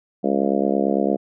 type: harmonic tone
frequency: 68.9 Hz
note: C#2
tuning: 10 cents flat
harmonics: 3 / 4 / 5 / 6 / 7 / 8 / 9 / 10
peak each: -23 / -24 / -25 / -26 / -26 / -27 / -28 / -28 dBFS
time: 0.23-1.17 s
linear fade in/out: 20 ms
effects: none